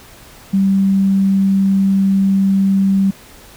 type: tone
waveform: sine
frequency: 194.5 Hz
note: G3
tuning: 13 cents flat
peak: -10 dBFS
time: 0.53-3.11 s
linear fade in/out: 10 ms
effects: pink hiss -41 dBFS RMS until 3.56 s